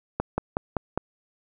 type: slowing click train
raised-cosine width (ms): 1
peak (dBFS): -10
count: 5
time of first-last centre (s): 0.2-0.976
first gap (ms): 180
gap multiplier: 1.05
effects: none